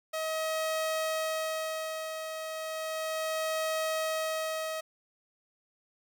sawtooth tone with tremolo, 635 Hz, D#5, 35 cents sharp, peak -25 dBFS, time 0.13-4.81 s, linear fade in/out 10 ms, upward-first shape sine, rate 0.34 Hz, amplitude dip 55%, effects none

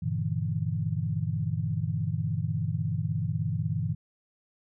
sine chord, E half-diminished seventh, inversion first, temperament just, 98.89 / 118.67 / 148.33 / 164.81 Hz, G2 / Bb2 / D3 / E3, +16 / +31 / +18 / 0 cents, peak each -32 dBFS, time 0.02-3.95 s, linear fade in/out 10 ms, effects none

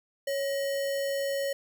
sine tone with sample-and-hold, 554.4 Hz, C#5, in tune, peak -27 dBFS, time 0.27-1.53 s, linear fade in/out 5 ms, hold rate 2450 Hz, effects none

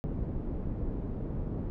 pink low-pass noise, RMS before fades -34 dBFS, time 0.04-1.7 s, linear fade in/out 0 ms, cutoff 340 Hz, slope 12 dB/octave, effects none

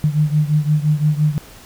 sine beating tone pair, 149.4 / 155.2 Hz, D3 / D#3, +30 / -4 cents, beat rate 5.8 Hz, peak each -15 / -18 dBFS, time 0.04-1.38 s, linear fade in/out 0 ms, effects pink hiss -42 dBFS RMS until 1.65 s

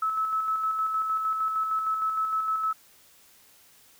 sine tone with tremolo, 1300 Hz, E6, 24 cents flat, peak -23 dBFS, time 0.02-2.73 s, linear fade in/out 5 ms, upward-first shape square, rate 6.5 Hz, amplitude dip 35%, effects white hiss -57 dBFS RMS until 3.99 s

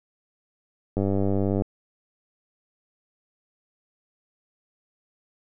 click train, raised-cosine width 2 ms, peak -12 dBFS, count 65, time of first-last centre 0.97-1.62 s, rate 98.4 Hz, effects none

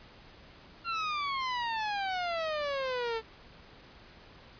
sawtooth exponential sweep, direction down, 1390 to 440 Hz, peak -27 dBFS, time 0.84-3.22 s, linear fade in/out 50 ms, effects pink hiss -54 dBFS RMS until 4.59 s + resampled to 11025 Hz

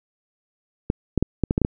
clicks, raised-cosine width 3 ms, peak -6 dBFS, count 8, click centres 0.901 / 1.177 / 1.226 / 1.437 / 1.509 / 1.579 / 1.617 / 1.649 s, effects none

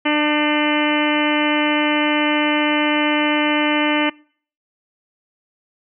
harmonic tone with a mistuned harmonic, 298.7 Hz, D4, 29 cents sharp, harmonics 1 / 2 / 3 / 4 / 5 / 6 / 7 / 8 / 9 / 10, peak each -18 / -24 / -24 / -27 / -29 / -27 / -24 / -27 / -30 / -26 dBFS, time 0.05-4.1 s, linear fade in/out 10 ms, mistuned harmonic 5, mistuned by +33 cents, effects noise-tail reverb RT60 0.5 s tail -25 dB re dry

